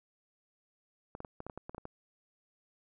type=clicks; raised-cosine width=1 ms; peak=-28 dBFS; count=11; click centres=1.151 / 1.204 / 1.248 / 1.404 / 1.466 / 1.498 / 1.576 / 1.695 / 1.747 / 1.781 / 1.854 s; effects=none